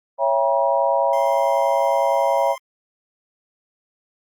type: chord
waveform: sine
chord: C# diminished seventh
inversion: none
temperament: just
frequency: 554.4 / 665.2 / 798.3 / 957.9 Hz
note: C#5 / E5 / G5 / Bb5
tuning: 0 / +16 / +31 / +47 cents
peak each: -20 / -21 / -24 / -21 dBFS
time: 0.18-2.56 s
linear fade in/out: 50 ms
type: tone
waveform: 25% pulse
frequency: 1046.5 Hz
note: C6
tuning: in tune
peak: -30 dBFS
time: 1.13-2.58 s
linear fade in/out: 2 ms
effects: Opus 32 kbps